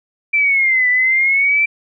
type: exponential two-way sweep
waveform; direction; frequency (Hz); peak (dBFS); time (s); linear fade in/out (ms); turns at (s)
sine; down then up; 2349 to 1975.5 to 2349; -11; 0.33-1.66; 10; 0.89
effects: none